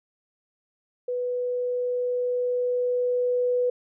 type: tone with level ramp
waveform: sine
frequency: 493.9 Hz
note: B4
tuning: in tune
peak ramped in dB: -25 to -20 dBFS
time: 1.08-3.7 s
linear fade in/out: 5 ms
effects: none